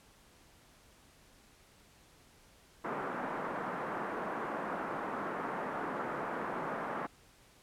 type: band-pass noise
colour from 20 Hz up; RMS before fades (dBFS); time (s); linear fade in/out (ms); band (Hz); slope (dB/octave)
white; -38; 2.84-7.07; 10; 160 to 1400; 24
effects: pink hiss -62 dBFS RMS until 7.62 s + low-pass 12000 Hz 12 dB/octave